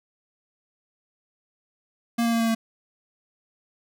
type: tone with pitch steps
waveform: square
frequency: 233.9 / 231.9 / 229.9 / 227.9 / 225.9 Hz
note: A#3 / A#3 / A#3 / A#3 / A3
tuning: +6 / -9 / -24 / -39 / +46 cents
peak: -21 dBFS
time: 2.18-2.55 s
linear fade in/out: 10 ms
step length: 74 ms
effects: none